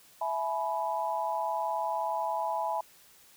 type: chord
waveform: sine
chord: E major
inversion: none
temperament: equal with one note detuned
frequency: 659.3 / 848.6 / 987.8 Hz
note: E5 / G#5 / B5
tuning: 0 / +37 / 0 cents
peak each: -34 / -32 / -33 dBFS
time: 0.21-2.81 s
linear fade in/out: 5 ms
effects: white hiss -58 dBFS RMS until 3.36 s